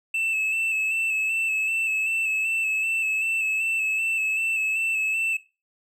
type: tone with vibrato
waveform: triangle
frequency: 2631 Hz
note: E7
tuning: 4 cents flat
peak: -21 dBFS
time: 0.14-5.37 s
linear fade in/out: 5 ms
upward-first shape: square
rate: 2.6 Hz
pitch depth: 25 cents each way
effects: noise-tail reverb RT60 0.3 s tail -19 dB re dry